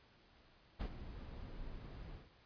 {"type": "noise with ADSR envelope", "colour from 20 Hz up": "brown", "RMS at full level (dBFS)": -37, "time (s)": [0.79, 2.3], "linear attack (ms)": 22, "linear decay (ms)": 83, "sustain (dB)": -12, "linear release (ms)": 160, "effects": ["pink hiss -67 dBFS RMS until 2.45 s", "resampled to 11025 Hz"]}